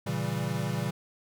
square chord, A# diminished seventh, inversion none, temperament equal, 116.54 / 138.59 / 164.81 / 196 Hz, A#2 / C#3 / E3 / G3, 0 / 0 / 0 / 0 cents, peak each -35 / -34 / -35 / -36 dBFS, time 0.06-0.91 s, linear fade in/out 10 ms, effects none

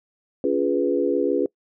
sine chord, C# dominant seventh, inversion none, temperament equal with one note detuned, 282 / 349.2 / 415.3 / 493.9 Hz, C#4 / E#4 / G#4 / B4, +30 / 0 / 0 / 0 cents, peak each -24 dBFS, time 0.44-1.46 s, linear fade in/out 2 ms, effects noise-tail reverb RT60 0.1 s tail -24 dB re dry

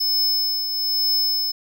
square tone with tremolo, 5220 Hz, E8, 18 cents flat, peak -17 dBFS, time 0-1.52 s, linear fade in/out 10 ms, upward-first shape triangle, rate 1.1 Hz, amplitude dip 55%, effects none

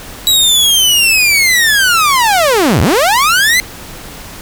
sawtooth linear two-way sweep, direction down then up, 3905 to 65.2 to 2087 Hz, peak -4 dBFS, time 0.27-3.6 s, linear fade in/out 0 ms, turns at 2.81 s, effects pink hiss -30 dBFS RMS until 4.41 s

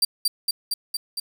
sawtooth tone with echo, 4699 Hz, D8, in tune, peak -13 dBFS, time 0.02-0.05 s, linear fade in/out 5 ms, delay 230 ms, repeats 5, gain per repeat -2 dB, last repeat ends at 1.2 s, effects 8-bit

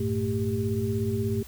sine tone cluster, 97.7 / 114.3 / 222.2 / 395.4 Hz, G2 / A#2 / A3 / G4, -5 / -34 / +17 / +15 cents, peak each -30 dBFS, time 0-1.43 s, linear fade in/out 5 ms, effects added 60 Hz sine -45 dBFS peak until 1.47 s + white hiss -49 dBFS RMS until 1.47 s

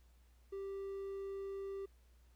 triangle tone, 392 Hz, G4, in tune, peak -39 dBFS, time 0.52-1.86 s, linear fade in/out 10 ms, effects added 60 Hz sine -63 dBFS peak until 2.35 s + pink hiss -75 dBFS RMS until 2.35 s

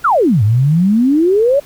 sine exponential two-way sweep, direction down then up, 1491 to 100 to 588 Hz, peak -8 dBFS, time 0.04-1.6 s, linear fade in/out 10 ms, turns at 0.43 s, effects pink hiss -42 dBFS RMS until 1.65 s

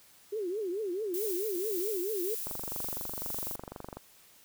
sine tone with vibrato, 392 Hz, G4, in tune, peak -31 dBFS, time 0.32-2.35 s, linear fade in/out 10 ms, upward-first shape triangle, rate 4.6 Hz, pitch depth 260 cents each way
violet noise with tremolo, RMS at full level -36 dBFS, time 1.14-3.56 s, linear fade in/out 2 ms, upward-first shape triangle, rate 1.9 Hz, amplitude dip 35%
click train, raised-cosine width 1 ms, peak -26 dBFS, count 37, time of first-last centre 2.47-3.97 s, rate 24 Hz
effects white hiss -59 dBFS RMS until 4.44 s

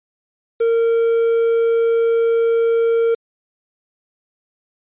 triangle tone with quantisation, 460 Hz, A#4, 23 cents flat, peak -11 dBFS, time 0.6-3.15 s, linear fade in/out 10 ms, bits 6, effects resampled to 8000 Hz

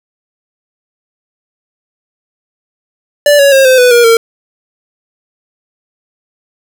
square tone with pitch steps, 583 / 559.9 / 537.7 / 516.4 / 495.9 / 476.3 / 457.4 Hz, D5 / C#5 / C5 / C5 / B4 / A#4 / A#4, -13 / +17 / +47 / -23 / +7 / +37 / -33 cents, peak -4 dBFS, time 3.26-4.17 s, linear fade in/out 2 ms, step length 130 ms, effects none

